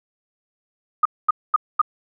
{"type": "tone bursts", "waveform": "sine", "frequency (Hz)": 1237, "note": "D#6", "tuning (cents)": -10, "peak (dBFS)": -11, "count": 4, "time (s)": [1.03, 1.816], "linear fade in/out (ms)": 5, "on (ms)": 24, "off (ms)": 230, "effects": []}